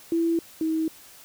sine tone pair in turn, 333 / 319.1 Hz, E4 / D#4, +18 / +44 cents, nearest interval minor second, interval 74 cents, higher first, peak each -20 / -22 dBFS, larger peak first, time 0.12-0.39 / 0.61-0.88 s, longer neither, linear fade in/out 2 ms, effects white hiss -49 dBFS RMS until 1.24 s

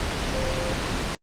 sine tone in noise, 523.3 Hz, C5, in tune, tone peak -29 dBFS, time 0.34-0.73 s, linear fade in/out 2 ms, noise pink, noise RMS -26 dBFS, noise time 0-1.15 s, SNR -6 dB, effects low-pass 6000 Hz 12 dB/octave + Opus 32 kbps

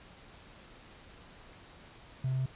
triangle tone with hard clipping, 130.81 Hz, C3, in tune, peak -29 dBFS, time 2.24-2.46 s, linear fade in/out 5 ms, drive 4 dB, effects pink hiss -54 dBFS RMS until 2.55 s + resampled to 8000 Hz

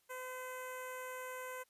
10% pulse tone with notch filter, 510 Hz, C5, 44 cents flat, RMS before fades -45 dBFS, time 0.09-1.64 s, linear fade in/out 20 ms, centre 3900 Hz, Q 0.51, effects white hiss -75 dBFS RMS until 1.69 s + resampled to 32000 Hz

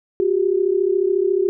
sine tone pair together, 363.3 / 397.4 Hz, F#4 / G4, -32 / +24 cents, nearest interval major second, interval 156 cents, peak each -18 dBFS, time 0.2-1.49 s, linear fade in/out 0 ms, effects none

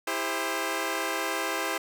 10% pulse chord, C major, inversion first, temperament equal with one note detuned, 329.6 / 402.1 / 523.3 Hz, E4 / G4 / C5, 0 / +44 / 0 cents, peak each -24 dBFS, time 0.07-1.78 s, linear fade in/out 5 ms, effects none

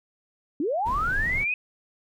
sine linear sweep, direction up, 261.6 to 2555 Hz, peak -23 dBFS, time 0.6-1.54 s, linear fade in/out 2 ms
brown noise, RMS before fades -32 dBFS, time 0.85-1.45 s, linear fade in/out 20 ms
effects none

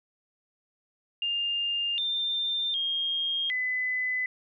sine tone with pitch steps, 2808 / 3593 / 3234 / 2010 Hz, F7 / A7 / G#7 / B6, +9 / +36 / -47 / +30 cents, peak -26 dBFS, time 1.22-4.26 s, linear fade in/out 2 ms, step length 760 ms, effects none

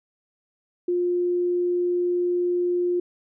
sine tone, 353.9 Hz, F4, 23 cents sharp, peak -20 dBFS, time 0.88-3 s, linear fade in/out 5 ms, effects none

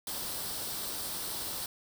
white noise with comb filter, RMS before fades -37 dBFS, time 0.07-1.66 s, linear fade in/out 2 ms, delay 0.22 ms, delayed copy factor +0.5, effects none

